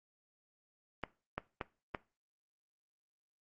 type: clicks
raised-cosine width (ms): 0.5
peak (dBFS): -21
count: 4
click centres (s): 1.037 / 1.38 / 1.612 / 1.948
effects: noise-tail reverb RT60 0.3 s tail -19 dB re dry + Opus 24 kbps